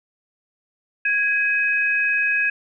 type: tone pair together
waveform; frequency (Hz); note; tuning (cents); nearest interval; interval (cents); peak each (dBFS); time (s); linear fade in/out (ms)
sine; 1654.1 / 2532; G#6 / D#7; -7 / +30; perfect fifth; 737; -20; 1.05-2.5; 5
effects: none